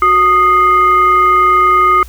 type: tone with frequency modulation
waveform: sine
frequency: 1239 Hz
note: D#6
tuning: 8 cents flat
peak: -6 dBFS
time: 0.02-2.03 s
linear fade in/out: 2 ms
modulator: 871 Hz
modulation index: 0.51
effects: added 60 Hz sine -30 dBFS peak until 2.08 s + white hiss -42 dBFS RMS until 2.08 s